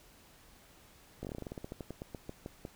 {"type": "slowing click train", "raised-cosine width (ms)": 2, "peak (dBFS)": -27, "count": 20, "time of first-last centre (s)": [1.23, 2.651], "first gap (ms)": 18, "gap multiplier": 1.14, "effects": ["pink hiss -60 dBFS RMS until 2.75 s"]}